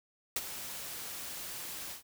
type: noise with ADSR envelope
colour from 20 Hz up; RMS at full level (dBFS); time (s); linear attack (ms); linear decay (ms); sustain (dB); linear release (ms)
white; -30; 0.36-2.03; 4; 35; -12; 120
effects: none